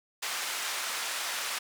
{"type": "band-pass noise", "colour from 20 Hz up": "pink", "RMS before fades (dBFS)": -34, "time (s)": [0.22, 1.59], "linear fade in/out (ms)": 10, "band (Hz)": [1100, 11000], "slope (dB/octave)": 12, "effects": []}